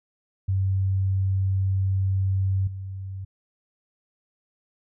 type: tone with level steps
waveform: sine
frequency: 95.9 Hz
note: G2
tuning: 37 cents flat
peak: -20 / -31 dBFS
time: 0.48-3.25 s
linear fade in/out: 10 ms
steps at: 2.67 s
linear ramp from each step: 5 ms
effects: none